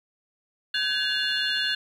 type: tone cluster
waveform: sine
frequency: 1535 / 1679 / 2829 / 3482 / 4255 Hz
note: G6 / G#6 / F7 / A7 / C8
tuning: -37 / +18 / +22 / -19 / +28 cents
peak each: -29 dBFS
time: 0.74-1.75 s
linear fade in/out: 5 ms
effects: tanh soft clip ceiling -16 dBFS + 9-bit